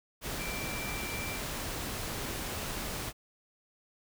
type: tone in noise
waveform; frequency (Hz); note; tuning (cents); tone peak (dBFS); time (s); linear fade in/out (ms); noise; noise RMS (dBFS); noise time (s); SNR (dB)
sine; 2349; D7; 0; -40; 0.37-1.4; 50; pink; -37; 0.21-3.13; -6
effects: none